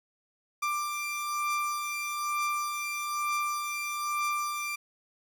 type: beating tone pair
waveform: 30% pulse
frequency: 1183 / 1184.1 Hz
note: D6 / D6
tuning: +12 / +14 cents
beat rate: 1.1 Hz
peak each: -28 / -33 dBFS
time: 0.62-4.76 s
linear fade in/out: 10 ms
effects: none